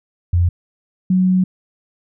sine tone pair in turn, 87.31 / 185 Hz, F2 / F#3, 0 / 0 cents, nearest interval octave + minor second, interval 1300 cents, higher second, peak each -11 dBFS, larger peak neither, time 0.33-0.49 / 1.1-1.44 s, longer second, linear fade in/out 5 ms, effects none

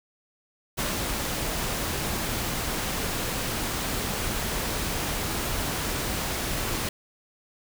pink noise with ADSR envelope, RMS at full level -27 dBFS, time 0.77-6.89 s, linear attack 22 ms, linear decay 180 ms, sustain -2 dB, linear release 3 ms, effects none

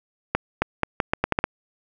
accelerating click train, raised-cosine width 0.5 ms, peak -4 dBFS, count 9, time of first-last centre 0.35-1.441 s, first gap 270 ms, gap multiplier 0.79, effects none

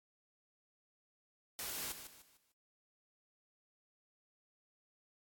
white noise with echo, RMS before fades -42 dBFS, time 1.59-1.92 s, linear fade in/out 0 ms, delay 150 ms, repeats 4, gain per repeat -9 dB, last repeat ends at 2.52 s, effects AAC 64 kbps

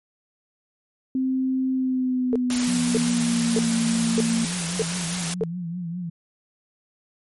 sine tone with pitch glide, 261 to 229.9 Hz, C4 to A#3, -4 to -24 cents, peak -20 dBFS, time 1.15-4.45 s, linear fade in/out 2 ms, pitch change -220 cents, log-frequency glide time 1.73-3.71 s
sine tone bursts, 444.7 Hz, A4, 18 cents sharp, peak -19 dBFS, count 6, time 2.33-5.436 s, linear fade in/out 0 ms, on 26 ms, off 590 ms
white noise, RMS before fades -28 dBFS, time 2.5-5.34 s, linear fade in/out 2 ms
sine tone with vibrato, 173.3 Hz, F3, 13 cents flat, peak -27 dBFS, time 2.67-6.1 s, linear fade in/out 10 ms, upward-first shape triangle, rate 4.9 Hz, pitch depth 95 cents each way
effects MP3 48 kbps

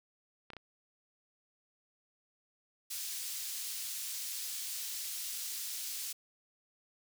clicks, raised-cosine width 0.3 ms, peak -30 dBFS, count 3, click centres 0.503 / 0.534 / 0.567 s
pink high-pass noise, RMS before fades -40 dBFS, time 2.9-6.13 s, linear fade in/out 10 ms, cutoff 4700 Hz, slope 12 dB/octave
effects none

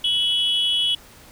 sine tone pair together, 2974 / 3338 Hz, F#7 / G#7, +8 / +8 cents, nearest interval major second, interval 200 cents, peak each -19 dBFS, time 0.04-0.95 s, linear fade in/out 5 ms, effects tanh soft clip ceiling -14 dBFS + pink hiss -47 dBFS RMS until 1.31 s

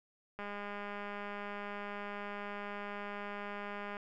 click train, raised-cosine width 0.5 ms, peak -28 dBFS, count 731, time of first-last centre 0.39-3.968 s, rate 204 Hz, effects none

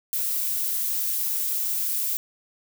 violet noise, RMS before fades -26 dBFS, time 0.13-2.17 s, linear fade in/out 0 ms, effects none

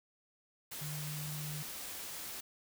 sine tone in noise, 150.1 Hz, D3, 38 cents sharp, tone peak -40 dBFS, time 0.81-1.63 s, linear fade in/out 10 ms, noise white, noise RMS -44 dBFS, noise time 0.71-2.41 s, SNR +1 dB, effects none

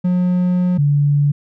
triangle / sine tone pair in turn, 180 / 144.32 Hz, F#3 / D3, -47 / -30 cents, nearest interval major third, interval 383 cents, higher first, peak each -11 dBFS, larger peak neither, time 0.04-0.78 / 0.78-1.32 s, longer first, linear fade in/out 10 ms, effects none

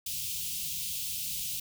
white band-stop noise, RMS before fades -35 dBFS, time 0.06-1.6 s, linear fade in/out 5 ms, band 190 to 2600 Hz, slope 48 dB/octave, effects none

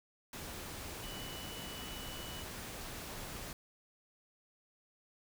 sine tone in noise, 2960 Hz, F#7, in tune, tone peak -49 dBFS, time 1.03-2.43 s, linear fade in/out 2 ms, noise pink, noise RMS -45 dBFS, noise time 0.33-3.53 s, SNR -7 dB, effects none

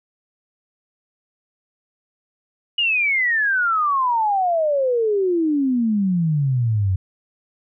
sine exponential sweep, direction down, 2908 to 90.8 Hz, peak -16 dBFS, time 2.78-6.96 s, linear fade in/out 5 ms, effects none

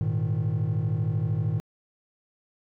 triangle chord, Ab suspended second, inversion none, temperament just, 103.83 / 116.8 / 155.74 Hz, Ab2 / Bb2 / Eb3, 0 / +4 / +2 cents, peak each -25 dBFS, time 0.01-1.6 s, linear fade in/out 0 ms, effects tanh soft clip ceiling -17 dBFS

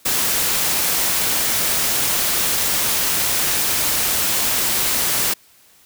white noise, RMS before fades -19 dBFS, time 0.05-5.34 s, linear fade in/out 10 ms, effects white hiss -52 dBFS RMS until 5.85 s

